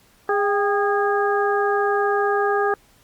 harmonic tone with a mistuned harmonic, 409.7 Hz, G#4, 24 cents flat, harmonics 1 / 2 / 3 / 4, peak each -20 / -23 / -25 / -26 dBFS, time 0.29-2.74 s, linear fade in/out 2 ms, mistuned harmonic 2, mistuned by -54 cents, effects pink hiss -56 dBFS RMS until 3.03 s + Opus 48 kbps

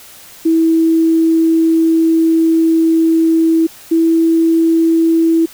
sine tone pair in turn, 325.8 / 328.3 Hz, E4 / E4, -20 / -7 cents, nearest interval unison, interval 13 cents, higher second, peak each -8 dBFS, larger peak neither, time 0.45-3.67 / 3.91-5.46 s, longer first, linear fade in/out 10 ms, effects white hiss -38 dBFS RMS until 5.53 s

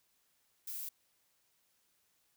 violet noise, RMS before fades -42 dBFS, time 0.67-0.89 s, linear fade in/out 5 ms, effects white hiss -75 dBFS RMS until 2.36 s

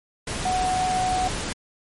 sine tone in noise, 740 Hz, F#5, in tune, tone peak -21 dBFS, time 0.45-1.28 s, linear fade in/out 5 ms, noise pink, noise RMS -29 dBFS, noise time 0.27-1.53 s, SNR +5 dB, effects MP3 48 kbps

